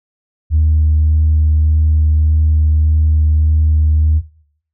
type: tone with vibrato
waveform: sine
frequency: 77.3 Hz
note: D#2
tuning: 11 cents flat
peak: -7 dBFS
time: 0.5-4.22 s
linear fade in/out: 50 ms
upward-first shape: sine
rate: 1.7 Hz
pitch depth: 9 cents each way
effects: noise-tail reverb RT60 0.6 s tail -19 dB re dry + tanh soft clip ceiling -5 dBFS